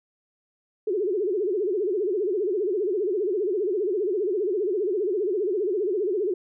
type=tone with vibrato; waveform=sine; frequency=392 Hz; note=G4; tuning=in tune; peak=-22 dBFS; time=0.87-6.34 s; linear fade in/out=5 ms; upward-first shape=sine; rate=15 Hz; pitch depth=200 cents each way; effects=none